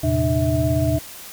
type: tone cluster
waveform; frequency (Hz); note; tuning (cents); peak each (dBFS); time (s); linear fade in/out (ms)
sine; 82.3 / 114.8 / 132.3 / 301.1 / 650; E2 / A#2 / C3 / D4 / E5; -2 / -26 / +20 / +43 / -24; -23; 0.03-0.99; 10
effects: white hiss -38 dBFS RMS until 1.32 s